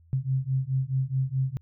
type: beating tone pair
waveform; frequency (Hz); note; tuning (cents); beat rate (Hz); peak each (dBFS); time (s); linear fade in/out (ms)
sine; 130 / 134.7; C3 / C#3; -11 / -49; 4.7; -27; 0.13-1.57; 0
effects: added 83 Hz sine -54 dBFS peak until 1.61 s